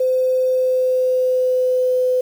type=tone with pitch glide; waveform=sine; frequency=513 to 506.2 Hz; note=C5 to B4; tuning=-34 to +43 cents; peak=-14 dBFS; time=0-2.21 s; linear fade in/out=5 ms; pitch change=-23 cents; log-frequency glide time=0.46-1.96 s; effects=7-bit